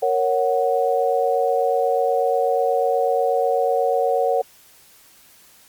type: chord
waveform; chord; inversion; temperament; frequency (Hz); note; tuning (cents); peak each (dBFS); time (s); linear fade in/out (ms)
sine; F# major; first; equal; 466.2 / 554.4 / 740; A#4 / C#5 / F#5; 0 / 0 / 0; -21; 0.02-4.42; 10
effects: white hiss -51 dBFS RMS until 5.68 s + Opus 48 kbps